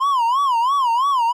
triangle tone with vibrato, 1022 Hz, C6, 41 cents flat, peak -13 dBFS, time 0-1.33 s, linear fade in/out 20 ms, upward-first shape sine, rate 3 Hz, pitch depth 190 cents each way, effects none

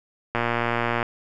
click train, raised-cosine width 0.5 ms, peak -8 dBFS, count 81, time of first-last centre 0.35-1.028 s, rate 118 Hz, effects none

